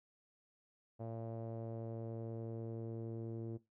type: tone with low-pass filter sweep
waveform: sawtooth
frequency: 113.8 Hz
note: A#2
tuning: 41 cents flat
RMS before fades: -44 dBFS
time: 0.99-3.58 s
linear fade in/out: 20 ms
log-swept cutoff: 630 to 390 Hz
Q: 2.8
effects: noise-tail reverb RT60 0.2 s tail -17 dB re dry